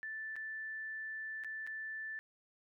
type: tone with dropouts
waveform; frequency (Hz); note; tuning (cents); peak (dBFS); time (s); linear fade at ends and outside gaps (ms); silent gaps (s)
sine; 1760; A6; 0; -40; 0.03-2.19; 0; 0.357-0.364 / 1.437-1.446 / 1.666-1.673
effects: none